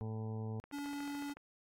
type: harmonic tone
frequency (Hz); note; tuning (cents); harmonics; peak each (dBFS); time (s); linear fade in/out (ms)
110; A2; 0; 1 / 2 / 3 / 4 / 5 / 6 / 7 / 8 / 9; -39 / -45 / -57 / -48 / -59 / -62 / -56 / -58 / -61; 0.01-0.6; 0
type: click train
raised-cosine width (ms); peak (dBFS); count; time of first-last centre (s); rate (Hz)
0.5; -36; 11; 0.64-1.37; 13.7
type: tone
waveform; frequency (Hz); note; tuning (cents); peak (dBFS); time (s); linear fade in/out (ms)
square; 285.8; D4; -47; -40; 0.72-1.34; 20
effects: AAC 64 kbps